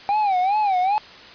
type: tone with vibrato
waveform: triangle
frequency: 788 Hz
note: G5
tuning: 9 cents sharp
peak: -15 dBFS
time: 0.09-0.98 s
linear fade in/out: 0 ms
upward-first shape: sine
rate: 2.5 Hz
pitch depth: 150 cents each way
effects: white hiss -42 dBFS RMS until 1.34 s + resampled to 11025 Hz